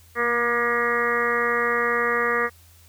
harmonic tone with a mistuned harmonic, 238 Hz, A#3, 36 cents sharp, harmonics 1 / 2 / 3 / 4 / 5 / 6 / 7 / 8 / 9, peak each -35 / -25 / -36 / -36 / -25 / -32 / -29 / -25 / -33 dBFS, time 0.15-2.5 s, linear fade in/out 50 ms, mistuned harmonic 1, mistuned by -22 cents, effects added 84 Hz sine -51 dBFS peak until 2.88 s + white hiss -55 dBFS RMS until 2.88 s

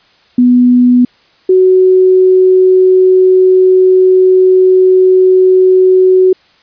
sine tone pair in turn, 246.9 / 372.2 Hz, B3 / F#4, 0 / +10 cents, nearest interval perfect fifth, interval 710 cents, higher second, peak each -3 dBFS, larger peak neither, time 0.38-1.05 / 1.49-6.33 s, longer second, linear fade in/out 5 ms, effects white hiss -48 dBFS RMS until 6.62 s + resampled to 11025 Hz

